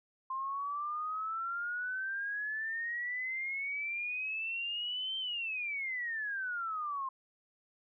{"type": "exponential two-way sweep", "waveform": "sine", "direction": "up then down", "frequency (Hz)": [1048, 3136, 1048], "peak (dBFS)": -34, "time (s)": [0.3, 7.09], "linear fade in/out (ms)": 5, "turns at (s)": 5.18, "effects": []}